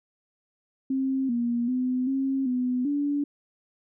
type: tone with pitch steps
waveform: sine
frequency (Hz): 266.1 / 237.7 / 253.5 / 268.9 / 250.4 / 287.6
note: C4 / A#3 / B3 / C4 / B3 / D4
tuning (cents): +29 / +34 / +45 / +47 / +24 / -36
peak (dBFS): -23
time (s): 0.9-3.24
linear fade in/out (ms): 5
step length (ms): 390
effects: none